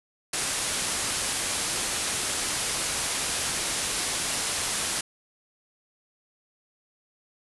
white low-pass noise, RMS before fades -29 dBFS, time 0.33-5.01 s, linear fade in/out 5 ms, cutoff 11000 Hz, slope 96 dB/octave, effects none

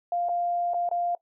sine tone with dropouts, 698.5 Hz, F5, in tune, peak -24 dBFS, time 0.12-1.15 s, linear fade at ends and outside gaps 2 ms, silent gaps 0.287-0.292 / 0.736-0.743 / 0.89-0.913 s, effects noise-tail reverb RT60 0.1 s tail -19 dB re dry

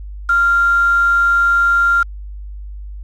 sine tone with quantisation, 1390 Hz, F6, 9 cents flat, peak -10 dBFS, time 0.29-2.03 s, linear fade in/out 5 ms, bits 5, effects added 50 Hz sine -27 dBFS peak until 3.03 s + low-pass 7000 Hz 12 dB/octave

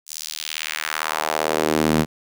sawtooth tone with high-pass filter sweep, 77.78 Hz, D#2, in tune, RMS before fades -23 dBFS, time 0.06-2.06 s, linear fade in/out 50 ms, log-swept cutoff 6900 to 180 Hz, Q 1.5, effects none

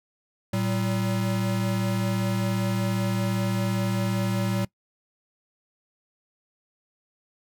square tone pair together, 113.7 / 191.22 Hz, A#2 / G3, -43 / -43 cents, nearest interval major sixth, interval 900 cents, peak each -27 dBFS, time 0.53-4.65 s, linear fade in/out 5 ms, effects noise-tail reverb RT60 0.1 s tail -22 dB re dry

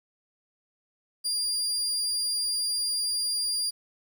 30% pulse tone, 4803 Hz, D8, 38 cents sharp, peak -23 dBFS, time 1.24-3.71 s, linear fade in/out 20 ms, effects 10-bit

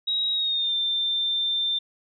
sine tone with pitch glide, 3815 to 3580 Hz, A#7 to A7, +39 to +29 cents, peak -22 dBFS, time 0.07-1.79 s, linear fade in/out 10 ms, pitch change -110 cents, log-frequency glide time 0.32-0.74 s, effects none

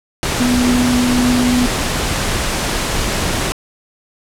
sine tone in noise, 246.9 Hz, B3, in tune, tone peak -12 dBFS, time 0.4-1.66 s, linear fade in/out 0 ms, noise pink, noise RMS -18 dBFS, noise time 0.23-3.52 s, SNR +3 dB, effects low-pass 10000 Hz 12 dB/octave

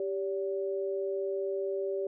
sine tone pair together, 392.3 / 572.4 Hz, G4 / D5, +1 / -45 cents, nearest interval perfect fifth, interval 654 cents, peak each -31 / -35 dBFS, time 0-2.07 s, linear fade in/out 2 ms, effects none

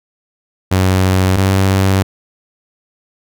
sawtooth tone pair in turn, 93.7 / 96.11 Hz, F#2 / G2, +22 / -34 cents, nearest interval unison, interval 44 cents, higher second, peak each -6 dBFS, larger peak neither, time 0.71-1.37 / 1.37-2.03 s, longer neither, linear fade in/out 10 ms, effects none

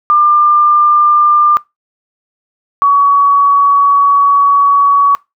sine tone pair in turn, 1196 / 1128.9 Hz, D6 / C#6, +31 / +31 cents, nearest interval minor second, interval 100 cents, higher first, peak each -5 dBFS, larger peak neither, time 0.1-1.57 / 2.82-5.15 s, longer second, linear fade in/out 0 ms, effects noise-tail reverb RT60 0.2 s tail -22 dB re dry

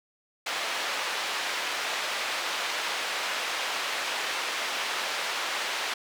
white band-pass noise, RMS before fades -31 dBFS, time 0.46-5.94 s, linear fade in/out 5 ms, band 550 to 3300 Hz, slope 12 dB/octave, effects none

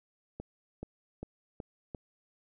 accelerating click train, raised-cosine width 2 ms, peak -26 dBFS, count 5, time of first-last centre 0.4-1.948 s, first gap 430 ms, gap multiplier 0.93, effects none

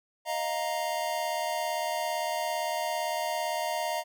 square chord, Eb suspended second, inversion none, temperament just, 622.3 / 700 / 933.4 Hz, Eb5 / F5 / Bb5, 0 / +4 / +2 cents, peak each -34 dBFS, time 0.25-4.04 s, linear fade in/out 50 ms, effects none

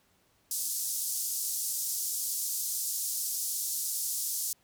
white band-pass noise, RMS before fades -33 dBFS, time 0.51-4.53 s, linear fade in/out 2 ms, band 5300 to 14000 Hz, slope 24 dB/octave, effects pink hiss -68 dBFS RMS until 4.63 s + high-pass 60 Hz 12 dB/octave

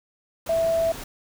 sine tone in noise, 659.3 Hz, E5, in tune, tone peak -19 dBFS, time 0.49-0.92 s, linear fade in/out 5 ms, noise pink, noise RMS -37 dBFS, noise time 0.46-1.04 s, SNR +15 dB, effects none

